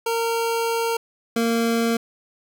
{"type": "tone pair in turn", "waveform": "25% pulse", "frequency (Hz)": [460, 230.6], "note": ["A#4", "A#3"], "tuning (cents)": [-23, -19], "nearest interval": "octave", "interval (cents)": 1196, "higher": "first", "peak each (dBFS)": [-17, -15], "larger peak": "second", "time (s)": [[0.06, 0.97], [1.36, 1.97]], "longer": "first", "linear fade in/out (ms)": 5, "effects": []}